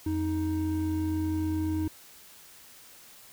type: tone pair together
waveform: triangle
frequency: 87.8 / 312.9 Hz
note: F2 / D#4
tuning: +10 / +10 cents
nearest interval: octave + minor seventh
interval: 2200 cents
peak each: -29 / -26 dBFS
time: 0.06-1.88 s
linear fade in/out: 5 ms
effects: white hiss -52 dBFS RMS until 3.32 s